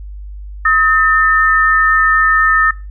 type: tone pair together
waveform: sine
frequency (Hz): 1272.9 / 1798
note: D#6 / A6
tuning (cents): +39 / +37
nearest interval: tritone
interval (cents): 598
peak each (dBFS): -11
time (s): 0.65-2.71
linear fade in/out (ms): 5
effects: noise-tail reverb RT60 0.3 s tail -22 dB re dry + added 50 Hz sine -26 dBFS peak until 2.9 s